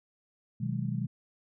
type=chord; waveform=sine; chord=G# minor seventh; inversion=first; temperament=just; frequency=124.59 / 155.74 / 186.89 / 207.7 Hz; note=B2 / D#3 / F#3 / G#3; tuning=+16 / +2 / +18 / 0 cents; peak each=-33 / -35 / -37 / -36 dBFS; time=0.6-1.07 s; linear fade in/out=10 ms; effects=none